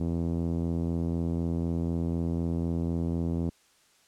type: tone with low-pass filter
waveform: 5% pulse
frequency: 84 Hz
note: E2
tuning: 33 cents sharp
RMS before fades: -29 dBFS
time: 0-3.5 s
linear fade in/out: 5 ms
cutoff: 230 Hz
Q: 1
effects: white hiss -63 dBFS RMS until 4.07 s + low-pass 9000 Hz 12 dB/octave